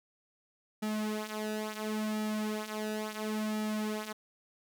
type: tone with flanger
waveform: sawtooth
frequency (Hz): 214.5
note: A3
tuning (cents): -44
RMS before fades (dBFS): -35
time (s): 0.82-4.13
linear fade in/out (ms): 10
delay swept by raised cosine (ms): 1.9 to 5.6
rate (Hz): 0.72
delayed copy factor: -0.7
effects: none